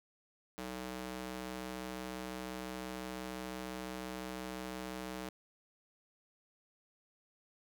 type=tone with high-pass filter; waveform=square; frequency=62.9 Hz; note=B1; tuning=32 cents sharp; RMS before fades=-43 dBFS; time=0.58-5.29 s; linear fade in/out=0 ms; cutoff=230 Hz; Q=0.7; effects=none